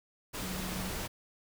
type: tone in noise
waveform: sine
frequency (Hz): 185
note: F#3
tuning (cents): 0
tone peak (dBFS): -39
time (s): 0.41-0.91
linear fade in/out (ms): 20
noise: pink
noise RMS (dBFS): -38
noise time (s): 0.33-1.08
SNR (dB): -4
effects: none